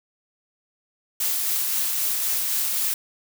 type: noise with tremolo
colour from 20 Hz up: blue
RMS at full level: -23 dBFS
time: 1.2-2.94 s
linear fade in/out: 5 ms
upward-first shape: triangle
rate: 3.8 Hz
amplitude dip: 25%
effects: none